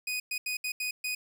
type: tone bursts at uneven times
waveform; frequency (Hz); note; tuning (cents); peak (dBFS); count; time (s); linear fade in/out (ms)
sawtooth; 2489; D#7; 0; -27; 6; 0.07-0.2 / 0.31-0.38 / 0.46-0.57 / 0.64-0.72 / 0.8-0.91 / 1.04-1.15; 5
effects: none